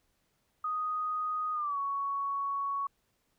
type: tone with pitch glide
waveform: sine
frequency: 1244.5 to 1115.1 Hz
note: D#6 to C#6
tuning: 0 to +10 cents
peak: -30 dBFS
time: 0.64-2.87 s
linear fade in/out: 5 ms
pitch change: -190 cents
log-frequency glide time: 1.53-1.78 s
effects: pink hiss -75 dBFS RMS until 3.38 s